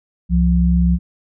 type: tone pair together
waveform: sine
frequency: 66.1 / 174.64 Hz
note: C2 / F3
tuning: +18 / 0 cents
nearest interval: octave + perfect fourth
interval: 1682 cents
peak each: -14 dBFS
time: 0.29-0.99 s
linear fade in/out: 50 ms
effects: none